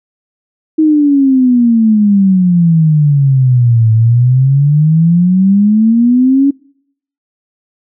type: exponential two-way sweep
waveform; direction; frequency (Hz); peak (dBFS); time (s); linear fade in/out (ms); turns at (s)
sine; down then up; 317.6 to 110 to 282.7; -5; 0.78-6.51; 10; 3.92
effects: noise-tail reverb RT60 0.7 s tail -26 dB re dry